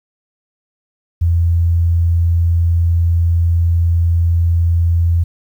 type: tone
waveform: sine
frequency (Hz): 84.7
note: E2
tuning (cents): +48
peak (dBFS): -10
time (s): 1.21-5.24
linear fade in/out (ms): 10
effects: 8-bit